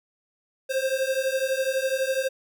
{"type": "beating tone pair", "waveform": "square", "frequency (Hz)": [523.3, 535.3], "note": ["C5", "C5"], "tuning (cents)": [0, 39], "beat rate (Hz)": 12, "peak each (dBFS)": -27, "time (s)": [0.69, 2.29], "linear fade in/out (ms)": 20, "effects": []}